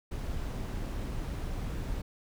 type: noise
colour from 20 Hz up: brown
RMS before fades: -35 dBFS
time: 0.11-2.02 s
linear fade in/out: 10 ms
effects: none